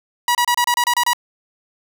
sawtooth tone bursts, 966 Hz, B5, 39 cents flat, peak -10 dBFS, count 9, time 0.28-1.133 s, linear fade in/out 2 ms, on 69 ms, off 29 ms, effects none

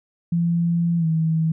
sine tone with pitch glide, 170 to 160.83 Hz, F3 to E3, -46 to -42 cents, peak -17 dBFS, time 0.32-1.52 s, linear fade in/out 5 ms, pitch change -96 cents, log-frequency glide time 0.98-1.06 s, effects none

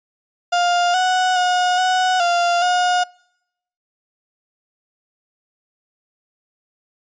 35% pulse tone with pitch steps, 703 / 739 / 724 / 740 / 695 / 720 Hz, F5 / F#5 / F#5 / F#5 / F5 / F#5, +11 / -2 / -38 / 0 / -9 / -47 cents, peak -13 dBFS, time 0.52-3.04 s, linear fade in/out 10 ms, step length 420 ms, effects noise-tail reverb RT60 0.8 s tail -26 dB re dry + resampled to 16000 Hz

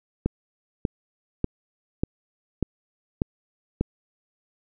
click train, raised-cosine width 3 ms, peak -9 dBFS, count 7, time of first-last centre 0.26-3.81 s, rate 1.69 Hz, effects none

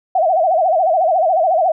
sine tone with vibrato, 693 Hz, F5, 14 cents flat, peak -11 dBFS, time 0.15-1.72 s, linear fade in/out 5 ms, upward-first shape sine, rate 14 Hz, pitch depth 180 cents each way, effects none

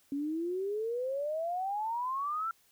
sine exponential sweep, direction up, 275.4 to 1365 Hz, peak -31 dBFS, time 0.12-2.51 s, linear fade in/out 2 ms, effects white hiss -67 dBFS RMS until 2.71 s

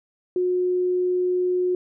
sine tone, 362.3 Hz, F#4, 36 cents flat, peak -19 dBFS, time 0.36-1.75 s, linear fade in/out 2 ms, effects none

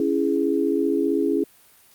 sine chord, C# minor, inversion none, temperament just, 277.2 / 332.6 / 415.8 Hz, C#4 / E4 / G#4, 0 / +16 / +2 cents, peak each -23 dBFS, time 0-1.44 s, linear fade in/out 2 ms, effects white hiss -54 dBFS RMS until 1.94 s + Opus 48 kbps

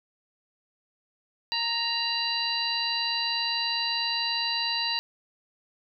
harmonic tone with a mistuned harmonic, 932.3 Hz, A#5, in tune, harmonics 1 / 2 / 3 / 4 / 5, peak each -34 / -36 / -31 / -30 / -31 dBFS, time 1.52-4.99 s, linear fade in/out 0 ms, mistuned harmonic 4, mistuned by +110 cents, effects none

